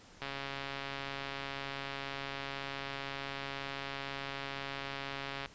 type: click train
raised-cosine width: 0.3 ms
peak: -23 dBFS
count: 724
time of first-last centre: 0.22-5.459 s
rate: 138 Hz
effects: pink hiss -57 dBFS RMS until 5.54 s + resampled to 16000 Hz